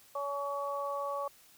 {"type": "harmonic tone", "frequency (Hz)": 282.4, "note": "C#4", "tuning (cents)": 32, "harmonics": [2, 3, 4], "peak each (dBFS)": [-36, -42, -36], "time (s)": [0.15, 1.28], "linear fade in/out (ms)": 5, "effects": ["white hiss -60 dBFS RMS until 1.57 s"]}